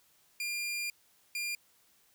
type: tone bursts at uneven times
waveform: sawtooth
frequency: 2400 Hz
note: D7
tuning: 37 cents sharp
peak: -30 dBFS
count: 2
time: 0.4-0.9 / 1.35-1.55 s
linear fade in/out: 2 ms
effects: white hiss -67 dBFS RMS until 2.14 s